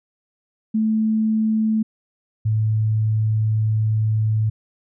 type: tone pair in turn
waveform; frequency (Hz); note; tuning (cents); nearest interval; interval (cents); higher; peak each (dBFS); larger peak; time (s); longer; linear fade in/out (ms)
sine; 218.7 / 108.97; A3 / A2; -10 / -16; octave; 1206; first; -16; neither; 0.74-1.83 / 2.45-4.5; second; 10
effects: none